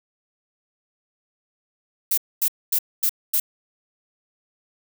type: noise bursts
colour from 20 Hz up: violet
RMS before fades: -20 dBFS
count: 5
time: 2.11-3.4 s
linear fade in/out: 5 ms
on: 66 ms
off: 240 ms
effects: none